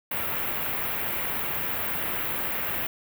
white band-stop noise, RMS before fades -29 dBFS, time 0.11-2.87 s, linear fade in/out 5 ms, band 2700 to 14000 Hz, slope 24 dB/octave, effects none

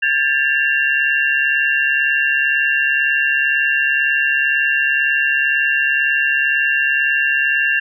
sine tone cluster, 1610 / 1752 / 2757 Hz, G6 / A6 / F7, +46 / -8 / -23 cents, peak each -18 dBFS, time 0.02-7.8 s, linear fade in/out 10 ms, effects none

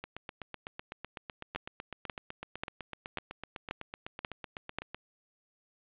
two click trains, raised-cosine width 0.3 ms, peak -23 / -17 dBFS, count 40 / 7, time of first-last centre 0.04-4.946 / 1.56-4.786 s, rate 7.95 / 1.86 Hz, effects resampled to 8000 Hz + 9-bit

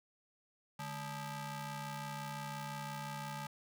sawtooth ring-modulated tone, 360.6 Hz, F#4, 45 cents flat, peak -34 dBFS, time 0.79-3.47 s, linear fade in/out 5 ms, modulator 508 Hz, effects none

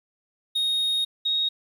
triangle / sine tone pair in turn, 3729 / 3755 Hz, A#7 / A#7, 0 / +12 cents, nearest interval unison, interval 12 cents, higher second, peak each -20 / -21 dBFS, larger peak first, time 0.55-1.05 / 1.25-1.49 s, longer first, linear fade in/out 10 ms, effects 9-bit

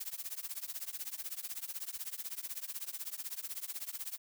blue noise with tremolo, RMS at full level -38 dBFS, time 0-4.18 s, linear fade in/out 10 ms, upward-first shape triangle, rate 16 Hz, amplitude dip 100%, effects none

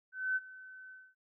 sine tone with ADSR envelope, 1521 Hz, F#6, 47 cents sharp, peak -28 dBFS, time 0.12-1.15 s, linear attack 240 ms, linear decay 34 ms, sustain -20 dB, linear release 240 ms, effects none

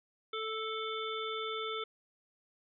harmonic tone, 440 Hz, A4, in tune, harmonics 1 / 3 / 5 / 7 / 8, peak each -39 / -39 / -45 / -47 / -42 dBFS, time 0.33-1.84 s, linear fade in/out 5 ms, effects none

